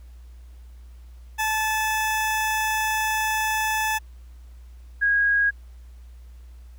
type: tone pair in turn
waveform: 20% pulse / sine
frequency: 870 / 1642.3 Hz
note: A5 / G#6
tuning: -20 / -20 cents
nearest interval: major seventh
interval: 1100 cents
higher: second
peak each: -17 dBFS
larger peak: neither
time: 1.38-3.99 / 5.01-5.51 s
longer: first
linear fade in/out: 20 ms
effects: added 60 Hz sine -41 dBFS peak until 6.78 s + pink hiss -62 dBFS RMS until 6.78 s